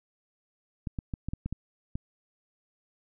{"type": "clicks", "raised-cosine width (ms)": 5, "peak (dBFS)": -20, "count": 8, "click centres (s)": [0.872, 0.988, 1.138, 1.286, 1.335, 1.46, 1.526, 1.955], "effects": []}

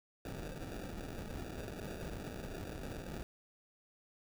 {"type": "noise with sample-and-hold", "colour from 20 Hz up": "pink", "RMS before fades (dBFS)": -44, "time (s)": [0.25, 3.23], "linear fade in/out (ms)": 2, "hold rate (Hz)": 1050, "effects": []}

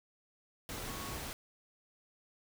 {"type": "tone in noise", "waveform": "sine", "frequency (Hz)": 1108.7, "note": "C#6", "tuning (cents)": 0, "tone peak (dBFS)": -48, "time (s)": [0.88, 1.16], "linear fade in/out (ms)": 0, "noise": "pink", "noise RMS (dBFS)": -42, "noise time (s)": [0.69, 1.33], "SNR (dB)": -9, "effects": []}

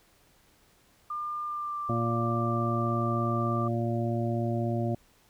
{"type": "tone with pitch glide", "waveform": "sine", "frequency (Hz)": [1200, 1179.4], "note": ["D6", "D6"], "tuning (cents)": [37, 7], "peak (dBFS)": -31, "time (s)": [1.1, 3.68], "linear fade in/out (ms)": 5, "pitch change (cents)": -30, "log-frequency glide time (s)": [1.45, 1.79]}
{"type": "harmonic tone", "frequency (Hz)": 116.54, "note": "A#2", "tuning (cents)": 0, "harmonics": [1, 2, 3, 5, 6], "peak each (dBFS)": [-29, -32, -34, -36, -37], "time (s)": [1.89, 4.95], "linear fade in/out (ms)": 5}
{"effects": ["pink hiss -63 dBFS RMS until 5.29 s"]}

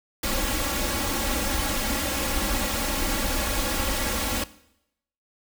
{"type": "noise with comb filter", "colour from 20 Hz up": "pink", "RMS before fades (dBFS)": -26, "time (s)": [0.23, 4.44], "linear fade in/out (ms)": 5, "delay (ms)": 3.6, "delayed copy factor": 0.95, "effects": ["noise-tail reverb RT60 0.8 s tail -18 dB re dry"]}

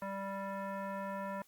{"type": "tone with frequency modulation", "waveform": "sine", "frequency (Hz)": 196, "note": "G3", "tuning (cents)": 0, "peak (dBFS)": -37, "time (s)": [0.02, 1.42], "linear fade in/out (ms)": 2, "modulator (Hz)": 784, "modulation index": 1.5, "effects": ["white hiss -67 dBFS RMS until 1.47 s", "Opus 48 kbps"]}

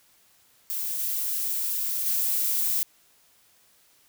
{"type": "noise with level steps", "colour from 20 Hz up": "violet", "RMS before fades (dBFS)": [-30, -28, -25], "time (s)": [0.7, 2.83], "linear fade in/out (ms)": 0, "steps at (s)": [0.99, 2.06], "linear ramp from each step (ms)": 2, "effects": ["white hiss -61 dBFS RMS until 4.08 s"]}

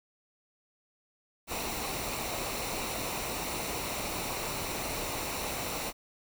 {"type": "noise with comb filter", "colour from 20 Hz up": "pink", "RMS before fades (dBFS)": -35, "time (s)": [1.47, 5.93], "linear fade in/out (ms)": 50, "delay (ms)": 0.61, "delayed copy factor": -0.5, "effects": []}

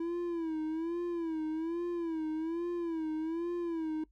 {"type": "tone with vibrato", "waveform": "triangle", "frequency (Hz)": 329.6, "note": "E4", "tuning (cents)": 0, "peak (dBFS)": -30, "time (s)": [0, 4.04], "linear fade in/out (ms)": 5, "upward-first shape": "sine", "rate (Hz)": 1.2, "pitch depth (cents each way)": 98, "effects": ["noise-tail reverb RT60 0.1 s tail -21 dB re dry", "added 50 Hz sine -63 dBFS peak until 4.11 s"]}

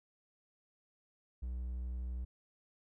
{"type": "tone with vibrato", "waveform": "triangle", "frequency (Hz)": 61.74, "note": "B1", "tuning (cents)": 0, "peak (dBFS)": -35, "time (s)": [1.42, 2.25], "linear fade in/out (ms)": 10, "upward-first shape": "triangle", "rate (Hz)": 12, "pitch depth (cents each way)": 11, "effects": []}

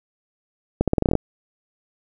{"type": "accelerating click train", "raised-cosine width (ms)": 2, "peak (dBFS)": -4, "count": 10, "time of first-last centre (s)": [0.81, 1.153], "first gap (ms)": 67, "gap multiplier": 0.85, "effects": []}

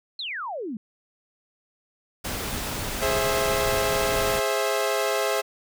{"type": "exponential sweep", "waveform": "sine", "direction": "down", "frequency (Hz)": [4292, 199], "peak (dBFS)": -29, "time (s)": [0.19, 0.77], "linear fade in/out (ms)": 2}
{"type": "noise", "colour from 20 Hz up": "pink", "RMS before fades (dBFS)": -30, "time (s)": [2.24, 4.4], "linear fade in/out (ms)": 10}
{"type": "chord", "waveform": "sawtooth", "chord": "Ab augmented", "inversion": "none", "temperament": "equal with one note detuned", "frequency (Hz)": [415.3, 529.9, 659.3], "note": ["Ab4", "C5", "E5"], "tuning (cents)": [0, 22, 0], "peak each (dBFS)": -23, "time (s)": [3.01, 5.42], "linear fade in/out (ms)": 20}
{"effects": []}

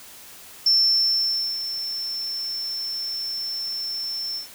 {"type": "tone with ADSR envelope", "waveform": "sine", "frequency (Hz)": 5370, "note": "E8", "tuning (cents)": 31, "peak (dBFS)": -14, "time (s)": [0.66, 4.48], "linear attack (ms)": 5, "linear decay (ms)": 910, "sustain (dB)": -12, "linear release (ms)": 120, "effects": ["white hiss -44 dBFS RMS until 4.54 s"]}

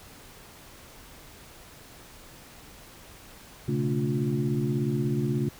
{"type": "tone cluster", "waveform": "sine", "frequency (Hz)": [121.8, 138.4, 220.1, 290.7, 353.8], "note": ["B2", "C#3", "A3", "D4", "F4"], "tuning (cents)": [-24, -2, 1, -18, 23], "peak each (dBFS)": [-34, -27, -30, -34, -32], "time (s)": [3.68, 5.49], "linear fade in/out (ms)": 5, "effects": ["pink hiss -49 dBFS RMS until 5.59 s"]}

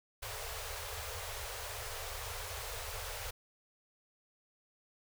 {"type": "band-stop noise", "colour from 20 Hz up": "pink", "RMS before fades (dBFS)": -42, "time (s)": [0.22, 3.31], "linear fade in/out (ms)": 10, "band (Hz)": [110, 410], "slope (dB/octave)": 96, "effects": []}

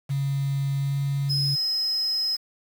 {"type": "tone with pitch glide", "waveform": "sine", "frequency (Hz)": [138.5, 139.54], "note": ["C#3", "C#3"], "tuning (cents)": [-1, 12], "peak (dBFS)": -22, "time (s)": [0.09, 1.56], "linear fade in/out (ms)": 20, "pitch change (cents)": 13, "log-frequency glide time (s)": [0.78, 0.97]}
{"type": "tone", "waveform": "sine", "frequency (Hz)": 5110, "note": "D#8", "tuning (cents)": 45, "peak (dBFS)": -22, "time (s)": [1.29, 2.37], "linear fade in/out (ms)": 20}
{"effects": ["tanh soft clip ceiling -16 dBFS", "7-bit"]}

